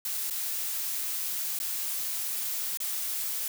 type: noise with dropouts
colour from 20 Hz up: blue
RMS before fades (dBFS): -32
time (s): 0.05-3.48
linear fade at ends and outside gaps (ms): 2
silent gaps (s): 0.3-0.307 / 1.59-1.6 / 2.773-2.802
effects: none